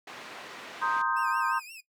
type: band-pass noise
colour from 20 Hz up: white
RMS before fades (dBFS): -44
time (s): 0.07-1.02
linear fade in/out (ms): 5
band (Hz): 230 to 2400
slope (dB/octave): 12
type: chord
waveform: sine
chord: C minor seventh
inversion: third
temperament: equal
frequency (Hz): 932.3 / 1046.5 / 1244.5 / 1568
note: Bb5 / C6 / Eb6 / G6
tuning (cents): 0 / 0 / 0 / 0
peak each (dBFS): -31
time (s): 0.81-1.6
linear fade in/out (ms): 20
type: tone with vibrato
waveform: sawtooth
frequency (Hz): 2576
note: E7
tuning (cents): -41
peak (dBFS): -40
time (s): 1.16-1.81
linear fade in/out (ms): 10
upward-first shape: triangle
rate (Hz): 5.7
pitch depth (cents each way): 140
effects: noise-tail reverb RT60 0.1 s tail -17 dB re dry